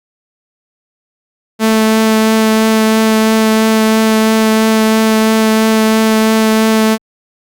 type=tone with vibrato; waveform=sawtooth; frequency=220 Hz; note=A3; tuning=in tune; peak=-4 dBFS; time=1.59-6.98 s; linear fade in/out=50 ms; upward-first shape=triangle; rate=3 Hz; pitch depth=11 cents each way; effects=Opus 48 kbps